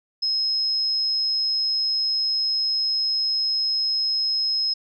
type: tone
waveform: sine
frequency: 5140 Hz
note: E8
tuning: 45 cents flat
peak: -20 dBFS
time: 0.22-4.74 s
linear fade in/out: 10 ms
effects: none